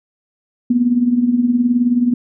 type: tone with tremolo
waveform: sine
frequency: 243.1 Hz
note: B3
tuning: 27 cents flat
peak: -8 dBFS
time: 0.7-2.14 s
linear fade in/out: 5 ms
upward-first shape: triangle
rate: 19 Hz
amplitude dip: 75%
effects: none